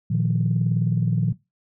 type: chord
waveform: sine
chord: Bb suspended fourth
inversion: none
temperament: just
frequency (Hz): 116.54 / 155.39 / 174.81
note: Bb2 / Eb3 / F3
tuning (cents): 0 / -2 / +2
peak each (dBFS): -22 / -23 / -23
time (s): 0.1-1.33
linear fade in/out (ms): 10
effects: noise-tail reverb RT60 0.2 s tail -17 dB re dry + tanh soft clip ceiling -10 dBFS